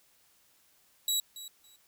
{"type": "tone with echo", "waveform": "20% pulse", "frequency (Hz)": 3888, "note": "B7", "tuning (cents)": -28, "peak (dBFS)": -21, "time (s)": [1.08, 1.2], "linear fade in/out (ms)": 2, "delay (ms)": 280, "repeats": 2, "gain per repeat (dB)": -15, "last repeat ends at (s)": 1.76, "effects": ["white hiss -66 dBFS RMS until 1.87 s"]}